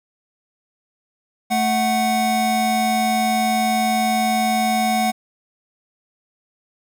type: tone pair together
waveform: square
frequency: 220 / 740 Hz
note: A3 / F#5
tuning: 0 / 0 cents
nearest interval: octave + major sixth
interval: 2100 cents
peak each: -22 / -19 dBFS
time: 1.5-5.12 s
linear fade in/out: 20 ms
effects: none